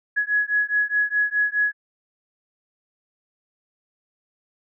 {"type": "beating tone pair", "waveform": "sine", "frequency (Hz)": [1678, 1682.8], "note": ["G#6", "G#6"], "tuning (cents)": [17, 22], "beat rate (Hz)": 4.8, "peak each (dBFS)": -22, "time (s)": [0.16, 1.73], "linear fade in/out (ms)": 20, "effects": []}